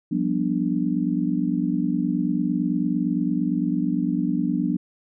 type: chord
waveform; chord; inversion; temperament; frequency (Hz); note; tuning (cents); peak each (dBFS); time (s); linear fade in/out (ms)
sine; G dominant seventh; third; just; 176.4 / 196 / 245 / 294; F3 / G3 / B3 / D4; +18 / 0 / -14 / +2; -26 / -28 / -25 / -25; 0.11-4.77; 10
effects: none